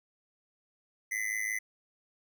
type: tone with amplitude modulation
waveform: square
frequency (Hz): 2020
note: B6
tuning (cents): +39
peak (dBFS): -28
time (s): 1.11-1.59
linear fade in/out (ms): 10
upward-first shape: sine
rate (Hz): 106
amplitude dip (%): 85
effects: none